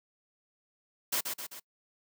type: noise with echo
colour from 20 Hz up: white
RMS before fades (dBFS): -30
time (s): 1.12-1.21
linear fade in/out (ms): 10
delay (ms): 130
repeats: 3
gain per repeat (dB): -5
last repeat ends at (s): 1.6
effects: noise-tail reverb RT60 0.1 s tail -25 dB re dry + high-pass 200 Hz 12 dB/octave